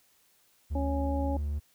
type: tone with vibrato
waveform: triangle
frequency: 73.2 Hz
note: D2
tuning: 5 cents flat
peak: -27 dBFS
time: 0.7-1.6 s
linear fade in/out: 20 ms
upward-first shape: sine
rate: 6.1 Hz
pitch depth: 10 cents each way
type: harmonic tone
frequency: 277.2 Hz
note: C#4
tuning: in tune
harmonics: 1 / 2 / 3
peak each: -32 / -35 / -37 dBFS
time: 0.75-1.37 s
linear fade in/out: 5 ms
effects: white hiss -66 dBFS RMS until 1.74 s